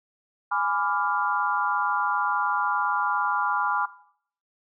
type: chord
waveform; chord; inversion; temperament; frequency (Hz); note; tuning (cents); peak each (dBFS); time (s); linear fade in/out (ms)
sine; G# diminished seventh; none; equal with one note detuned; 830.6 / 997.5 / 1174.7 / 1396.9; G#5 / B5 / D6 / F6; 0 / +17 / 0 / 0; -28; 0.51-3.86; 10
effects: noise-tail reverb RT60 0.6 s tail -17 dB re dry